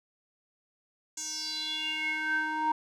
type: tone with band-pass filter sweep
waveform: square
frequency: 311.1 Hz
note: D#4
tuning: in tune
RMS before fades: -32 dBFS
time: 1.17-2.72 s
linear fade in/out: 5 ms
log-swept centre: 6900 to 970 Hz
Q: 6.4
effects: none